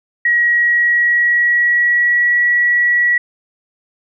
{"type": "tone with pitch glide", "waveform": "sine", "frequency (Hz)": [1906, 1932.6], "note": ["A#6", "B6"], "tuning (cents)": [38, -38], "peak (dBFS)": -10, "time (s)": [0.25, 3.18], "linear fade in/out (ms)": 5, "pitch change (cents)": 24, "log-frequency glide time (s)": [0.53, 2.42], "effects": []}